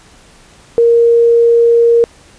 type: tone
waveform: sine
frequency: 467.4 Hz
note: A#4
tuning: 5 cents sharp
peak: -5 dBFS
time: 0.78-2.04 s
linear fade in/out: 0 ms
effects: pink hiss -43 dBFS RMS until 2.38 s + resampled to 22050 Hz